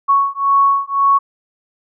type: beating tone pair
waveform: sine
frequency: 1108.7 / 1110.6 Hz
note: C#6 / C#6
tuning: 0 / +3 cents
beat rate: 1.9 Hz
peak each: -14 dBFS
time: 0.08-1.19 s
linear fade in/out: 20 ms
effects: none